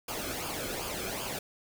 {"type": "noise with flanger", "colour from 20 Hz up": "pink", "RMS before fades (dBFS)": -36, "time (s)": [0.08, 1.39], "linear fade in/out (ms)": 5, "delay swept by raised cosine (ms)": [0.51, 1.09], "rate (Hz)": 2.6, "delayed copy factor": -0.65, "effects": []}